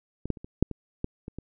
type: clicks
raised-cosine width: 3 ms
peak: -21 / -12 / -30 / -27 / -6 / -21 / -15 / -24 / -24 dBFS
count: 9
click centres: 0.256 / 0.303 / 0.372 / 0.445 / 0.626 / 0.713 / 1.044 / 1.281 / 1.386 s
effects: none